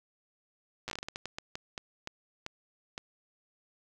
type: slowing click train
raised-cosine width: 0.2 ms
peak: -20 dBFS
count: 17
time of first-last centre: 0.88-2.979 s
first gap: 8 ms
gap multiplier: 1.32
effects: none